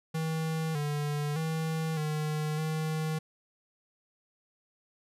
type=tone with pitch steps; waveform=square; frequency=160 / 147.1 / 160.1 / 152.9 / 157.2 Hz; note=D#3 / D3 / D#3 / D#3 / D#3; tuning=+49 / +3 / +50 / -30 / +18 cents; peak=-30 dBFS; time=0.14-3.19 s; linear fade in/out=10 ms; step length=610 ms; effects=resampled to 32000 Hz